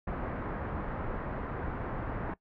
pink low-pass noise, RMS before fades -36 dBFS, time 0.07-2.34 s, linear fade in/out 5 ms, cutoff 1600 Hz, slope 24 dB/octave, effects noise-tail reverb RT60 0.1 s tail -20 dB re dry

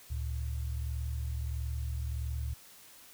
sine tone pair together, 71.26 / 112.8 Hz, C#2 / A2, +48 / +44 cents, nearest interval minor sixth, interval 796 cents, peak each -33 / -39 dBFS, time 0.1-2.54 s, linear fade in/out 10 ms, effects white hiss -55 dBFS RMS until 3.13 s

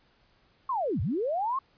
sine linear two-way sweep, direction down then up, 1108.7 to 73.42 to 1108.7 Hz, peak -26 dBFS, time 0.69-1.59 s, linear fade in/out 5 ms, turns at 1.01 s, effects pink hiss -65 dBFS RMS until 1.77 s + resampled to 11025 Hz

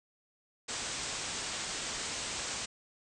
white low-pass noise, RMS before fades -38 dBFS, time 0.68-2.66 s, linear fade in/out 10 ms, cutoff 8500 Hz, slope 96 dB/octave, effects none

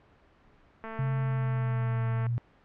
click train, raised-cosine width 0.5 ms, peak -25 dBFS, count 319, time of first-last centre 0.84-2.266 s, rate 223 Hz
sine tone with pitch glide, 133.2 to 118.67 Hz, C3 to A#2, +31 to +31 cents, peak -26 dBFS, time 0.99-2.38 s, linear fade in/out 0 ms, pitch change -200 cents, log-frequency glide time 1.18-2.04 s
effects pink hiss -60 dBFS RMS until 2.64 s + low-pass 2000 Hz 12 dB/octave

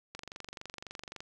click train, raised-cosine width 0.2 ms, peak -25 dBFS, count 26, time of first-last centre 0.15-1.205 s, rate 23.7 Hz, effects none

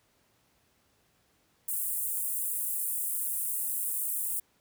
pink high-pass noise, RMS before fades -32 dBFS, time 1.68-4.4 s, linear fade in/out 5 ms, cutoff 8700 Hz, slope 48 dB/octave, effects pink hiss -69 dBFS RMS until 4.6 s + high-pass 60 Hz 12 dB/octave

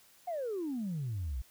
sine exponential sweep, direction down, 740 to 57.2 Hz, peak -32 dBFS, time 0.27-1.42 s, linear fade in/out 10 ms, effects tanh soft clip ceiling -30 dBFS + white hiss -62 dBFS RMS until 1.5 s

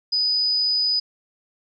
sine tone, 4978 Hz, D#8, in tune, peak -18 dBFS, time 0.12-1 s, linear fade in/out 10 ms, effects none

